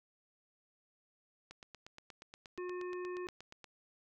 click train, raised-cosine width 0.2 ms, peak -33 dBFS, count 19, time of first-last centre 1.51-3.643 s, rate 8.44 Hz
harmonic tone, 360 Hz, F#4, 47 cents flat, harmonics 1 / 3 / 5 / 7, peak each -39 / -49 / -53 / -56 dBFS, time 2.58-3.27 s, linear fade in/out 0 ms
effects none

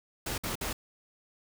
pink noise bursts, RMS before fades -34 dBFS, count 3, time 0.26-0.73 s, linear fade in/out 5 ms, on 120 ms, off 55 ms, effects none

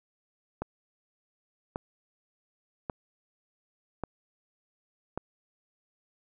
click train, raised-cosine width 1 ms, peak -18 dBFS, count 5, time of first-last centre 0.62-5.176 s, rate 0.878 Hz, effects none

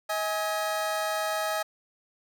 25% pulse tone pair together, 636.6 / 830.6 Hz, D#5 / G#5, +39 / 0 cents, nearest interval perfect fourth, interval 461 cents, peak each -25 / -28 dBFS, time 0.09-1.63 s, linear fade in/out 10 ms, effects none

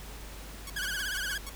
5% pulse tone bursts, 1108.7 Hz, C#6, in tune, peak -27 dBFS, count 6, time 0.67-1.494 s, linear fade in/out 2 ms, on 29 ms, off 130 ms
sawtooth tone with vibrato, 1568 Hz, G6, in tune, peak -28 dBFS, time 0.76-1.38 s, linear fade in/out 5 ms, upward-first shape triangle, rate 17 Hz, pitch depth 150 cents each way
effects added 50 Hz sine -43 dBFS peak until 1.55 s + pink hiss -47 dBFS RMS until 1.55 s

